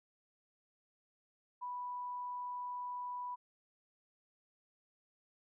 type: tone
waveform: sine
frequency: 986 Hz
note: B5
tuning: 3 cents flat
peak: -39 dBFS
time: 1.61-3.36 s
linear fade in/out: 20 ms
effects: none